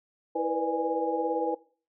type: tone cluster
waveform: sine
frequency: 327.1 / 482.4 / 500 / 595 / 826 Hz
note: E4 / B4 / B4 / D5 / G#5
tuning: -13 / -41 / +21 / +22 / -10 cents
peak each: -32 / -33 / -30 / -38 / -31 dBFS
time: 0.35-1.55 s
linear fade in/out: 10 ms
effects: noise-tail reverb RT60 0.4 s tail -20 dB re dry